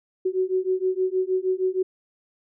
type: beating tone pair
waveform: sine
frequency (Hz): 370 / 376.4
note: F#4 / F#4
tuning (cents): 0 / +30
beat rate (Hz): 6.4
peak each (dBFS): -24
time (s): 0.25-1.83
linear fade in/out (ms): 10
effects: none